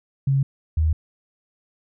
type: tone pair in turn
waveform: sine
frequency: 136.6 / 78.77 Hz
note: C#3 / D#2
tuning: -25 / +22 cents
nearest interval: minor seventh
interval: 953 cents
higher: first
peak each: -16 dBFS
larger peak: neither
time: 0.27-0.43 / 0.77-0.93 s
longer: neither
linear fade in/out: 5 ms
effects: none